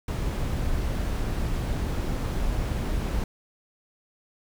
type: noise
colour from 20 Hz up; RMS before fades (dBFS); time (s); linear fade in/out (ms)
brown; -27; 0.08-3.24; 2
effects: none